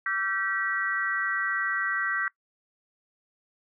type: tone cluster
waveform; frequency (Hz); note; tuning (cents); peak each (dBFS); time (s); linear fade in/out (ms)
sine; 1155 / 1352 / 1554 / 1935; D6 / E6 / G6 / B6; -29 / +43 / -16 / -36; -35 / -33 / -29 / -30; 0.06-2.28; 2
effects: noise-tail reverb RT60 0.1 s tail -22 dB re dry